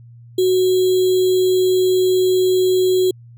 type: tone with sample-and-hold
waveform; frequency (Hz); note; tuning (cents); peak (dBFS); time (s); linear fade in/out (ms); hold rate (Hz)
sine; 370; F#4; 0; -12; 0.38-3.11; 5; 3675
effects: added 118 Hz sine -39 dBFS peak until 3.37 s